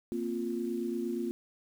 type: chord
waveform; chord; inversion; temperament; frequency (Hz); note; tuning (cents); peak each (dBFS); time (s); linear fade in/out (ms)
sine; Bb suspended second; none; equal; 233.1 / 261.6 / 349.2; Bb3 / C4 / F4; 0 / 0 / 0; -35 / -38 / -34; 0.12-1.31; 0
effects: 9-bit